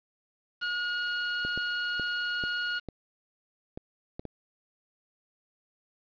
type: tone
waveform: sawtooth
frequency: 1439 Hz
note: F#6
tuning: 49 cents flat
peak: -25 dBFS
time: 0.61-2.8 s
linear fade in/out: 20 ms
type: clicks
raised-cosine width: 2 ms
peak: -24 dBFS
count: 8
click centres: 1.45 / 1.576 / 1.997 / 2.438 / 2.887 / 3.775 / 4.195 / 4.253 s
effects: resampled to 11025 Hz + 8-bit